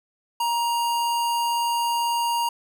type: tone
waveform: square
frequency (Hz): 941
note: A#5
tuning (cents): +16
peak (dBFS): -22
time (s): 0.4-2.49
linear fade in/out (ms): 5
effects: none